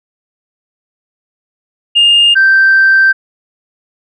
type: tone pair in turn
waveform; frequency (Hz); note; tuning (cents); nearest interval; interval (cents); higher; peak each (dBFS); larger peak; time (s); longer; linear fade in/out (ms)
sine; 2824 / 1563.1; F7 / G6; +19 / -5; minor seventh; 1024; first; -3; neither; 1.95-2.35 / 2.35-3.13; second; 20
effects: tanh soft clip ceiling -1 dBFS